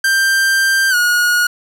45% pulse tone with pitch glide, 1575 to 1444.3 Hz, G6 to F#6, +8 to -42 cents, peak -11 dBFS, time 0.04-1.47 s, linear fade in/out 5 ms, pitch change -150 cents, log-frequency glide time 0.9-0.95 s, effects none

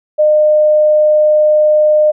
sine tone, 608 Hz, D#5, 40 cents flat, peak -6 dBFS, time 0.18-2.12 s, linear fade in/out 20 ms, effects none

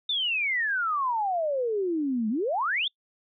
sine exponential two-way sweep, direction down then up, 3641 to 209.2 to 3641 Hz, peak -24 dBFS, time 0.09-2.88 s, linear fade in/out 5 ms, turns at 2.29 s, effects noise-tail reverb RT60 0.1 s tail -25 dB re dry

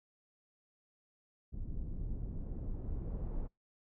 brown noise with low-pass filter sweep, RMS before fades -39 dBFS, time 1.52-3.48 s, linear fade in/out 20 ms, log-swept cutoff 220 to 700 Hz, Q 0.71, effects noise-tail reverb RT60 0.2 s tail -26 dB re dry

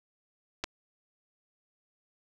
clicks, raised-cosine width 0.2 ms, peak -15 / -17 dBFS, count 2, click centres 0.639 / 0.642 s, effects none

